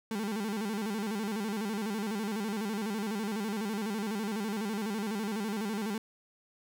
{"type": "tone with vibrato", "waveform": "35% pulse", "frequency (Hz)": 210.8, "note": "G#3", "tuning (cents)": 26, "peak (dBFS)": -30, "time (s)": [0.11, 5.98], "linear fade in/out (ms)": 2, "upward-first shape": "square", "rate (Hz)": 12, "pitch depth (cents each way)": 100, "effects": []}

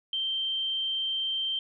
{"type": "tone", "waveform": "sine", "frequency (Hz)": 3136, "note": "G7", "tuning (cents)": 0, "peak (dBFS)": -27, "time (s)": [0.13, 1.59], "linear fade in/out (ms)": 2, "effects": []}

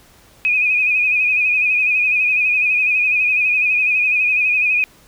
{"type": "tone with vibrato", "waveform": "sine", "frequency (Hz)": 2489, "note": "D#7", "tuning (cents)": 0, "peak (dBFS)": -13, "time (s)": [0.45, 4.84], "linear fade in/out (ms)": 0, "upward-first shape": "sine", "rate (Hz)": 12, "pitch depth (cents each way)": 50, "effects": ["pink hiss -49 dBFS RMS until 5.07 s"]}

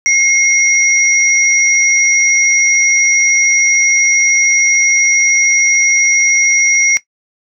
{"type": "tone pair together", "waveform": "sine", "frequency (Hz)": [2151, 5738], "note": ["C7", "F8"], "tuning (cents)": [47, 46], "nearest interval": "octave + perfect fourth", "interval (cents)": 1699, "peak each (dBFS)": -10, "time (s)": [0.06, 6.97], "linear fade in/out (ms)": 0, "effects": ["noise-tail reverb RT60 0.1 s tail -17 dB re dry"]}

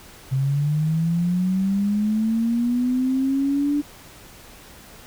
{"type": "linear sweep", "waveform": "sine", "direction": "up", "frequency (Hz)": [130.81, 293.7], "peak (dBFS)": -18, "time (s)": [0.31, 3.82], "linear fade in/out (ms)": 20, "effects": ["pink hiss -45 dBFS RMS until 5.06 s"]}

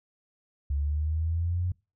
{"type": "linear sweep", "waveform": "sine", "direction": "up", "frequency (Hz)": [69.5, 90.9], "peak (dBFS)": -25, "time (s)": [0.7, 1.72], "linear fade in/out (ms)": 5, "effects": ["noise-tail reverb RT60 0.3 s tail -25 dB re dry"]}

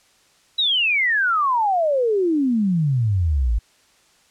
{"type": "exponential sweep", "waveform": "sine", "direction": "down", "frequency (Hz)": [3943, 51.6], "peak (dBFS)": -16, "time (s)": [0.58, 3.59], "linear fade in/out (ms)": 10, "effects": ["white hiss -57 dBFS RMS until 4.3 s", "low-pass 8000 Hz 12 dB/octave"]}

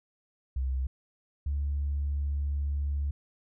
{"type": "tone pair in turn", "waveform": "sine", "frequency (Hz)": [65.41, 71.43], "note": ["C2", "D2"], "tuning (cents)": [0, -47], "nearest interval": "major second", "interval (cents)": 153, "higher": "second", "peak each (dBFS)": -26, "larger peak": "neither", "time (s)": [[0.56, 0.87], [1.46, 3.11]], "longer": "second", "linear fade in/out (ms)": 5, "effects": ["tanh soft clip ceiling -23 dBFS"]}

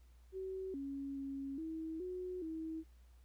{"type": "tone with pitch steps", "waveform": "sine", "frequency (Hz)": [379.1, 276.4, 274, 321.2, 365, 320.8], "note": ["F#4", "C#4", "C#4", "E4", "F#4", "E4"], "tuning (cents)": [42, -5, -20, -45, -24, -47], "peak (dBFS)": -40, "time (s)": [0.32, 2.84], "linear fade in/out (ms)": 50, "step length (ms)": 420, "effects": ["added 60 Hz sine -59 dBFS peak until 3.24 s", "pink hiss -75 dBFS RMS until 3.24 s"]}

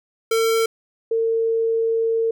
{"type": "tone pair in turn", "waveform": ["square", "sine"], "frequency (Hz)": [451.8, 453.6], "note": ["A4", "A#4"], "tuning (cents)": [46, -47], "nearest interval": "unison", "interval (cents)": 7, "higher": "second", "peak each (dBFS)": -17, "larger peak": "neither", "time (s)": [[0.31, 0.66], [1.11, 2.31]], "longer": "second", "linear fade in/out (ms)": 5, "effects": []}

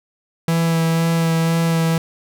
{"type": "tone with vibrato", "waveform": "45% pulse", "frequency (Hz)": 164.81, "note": "E3", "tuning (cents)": 0, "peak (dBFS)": -15, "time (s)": [0.48, 1.98], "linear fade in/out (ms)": 2, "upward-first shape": "sine", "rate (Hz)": 2, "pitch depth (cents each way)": 13, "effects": []}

